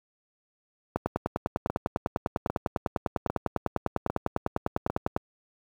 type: two click trains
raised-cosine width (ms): 1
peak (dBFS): -11 / -14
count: 43 / 5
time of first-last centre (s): 0.96-5.164 / 1.7-4.9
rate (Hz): 9.99 / 1.25
effects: high-pass 60 Hz 12 dB/octave + 8-bit